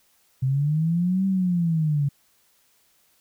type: linear two-way sweep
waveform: sine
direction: up then down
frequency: 128 to 194.4 to 139.1 Hz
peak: -19 dBFS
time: 0.42-2.09 s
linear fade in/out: 10 ms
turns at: 1.26 s
effects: white hiss -63 dBFS RMS until 3.2 s